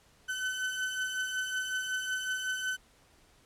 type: beating tone pair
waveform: 35% pulse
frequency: 1512 / 1517.4 Hz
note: F#6 / F#6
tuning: +37 / +43 cents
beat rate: 5.4 Hz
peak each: -37 / -31 dBFS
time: 0.28-2.77 s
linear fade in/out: 20 ms
effects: pink hiss -63 dBFS RMS until 3.45 s + low-pass 11000 Hz 12 dB/octave